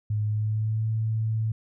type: tone with pitch glide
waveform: sine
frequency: 105.9 to 110.59 Hz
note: G#2 to A2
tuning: +34 to +9 cents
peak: -23 dBFS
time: 0.1-1.52 s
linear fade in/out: 5 ms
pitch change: +75 cents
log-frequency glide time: 0.25-0.86 s
effects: none